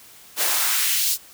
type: noise with high-pass filter sweep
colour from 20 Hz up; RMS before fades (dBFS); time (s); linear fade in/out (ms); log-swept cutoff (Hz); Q
white; -21; 0.36-1.18; 50; 390 to 5200; 1.1
effects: white hiss -47 dBFS RMS until 1.33 s